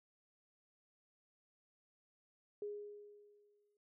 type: tone with exponential decay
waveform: sine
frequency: 413.4 Hz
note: G#4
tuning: 8 cents flat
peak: -39 dBFS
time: 2.62-3.77 s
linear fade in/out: 2 ms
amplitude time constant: 250 ms
effects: none